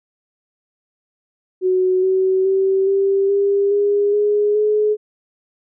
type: tone with pitch steps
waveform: sine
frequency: 370.5 / 377.6 / 384.9 / 392.3 / 399.9 / 407.5 / 415.4 / 423.4 Hz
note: F#4 / F#4 / G4 / G4 / G4 / G#4 / G#4 / G#4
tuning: +2 / +35 / -32 / +1 / +35 / -33 / 0 / +33 cents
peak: -13 dBFS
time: 1.61-4.97 s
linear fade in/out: 50 ms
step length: 420 ms
effects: none